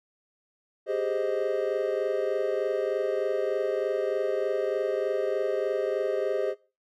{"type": "chord", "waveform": "triangle", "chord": "Ab major seventh", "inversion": "third", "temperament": "equal", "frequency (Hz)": [392, 415.3, 523.3, 622.3], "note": ["G4", "Ab4", "C5", "Eb5"], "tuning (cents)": [0, 0, 0, 0], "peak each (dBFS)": -29, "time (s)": [0.86, 6.55], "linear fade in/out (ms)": 50, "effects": ["noise-tail reverb RT60 0.3 s tail -18 dB re dry"]}